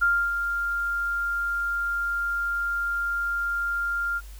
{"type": "tone with ADSR envelope", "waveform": "sine", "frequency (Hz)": 1396.9, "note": "F6", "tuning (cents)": 0, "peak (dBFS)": -17, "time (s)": [0.01, 4.21], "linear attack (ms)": 16, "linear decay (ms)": 280, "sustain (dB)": -7, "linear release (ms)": 41, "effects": ["added 50 Hz sine -39 dBFS peak until 4.39 s", "white hiss -52 dBFS RMS until 4.39 s"]}